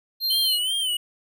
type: tone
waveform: square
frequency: 4186 Hz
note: C8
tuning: in tune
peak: -22 dBFS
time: 0.2-0.59 s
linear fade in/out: 50 ms
type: tone with vibrato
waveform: square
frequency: 3057 Hz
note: G7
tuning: 44 cents flat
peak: -23 dBFS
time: 0.3-0.97 s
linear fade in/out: 5 ms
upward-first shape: sine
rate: 2.7 Hz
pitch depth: 86 cents each way
effects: none